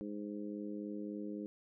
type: harmonic tone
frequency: 103.6 Hz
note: G#2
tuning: 4 cents flat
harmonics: 2 / 3 / 4 / 5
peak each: -43 / -43 / -48 / -51 dBFS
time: 0.01-1.46 s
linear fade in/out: 0 ms
effects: none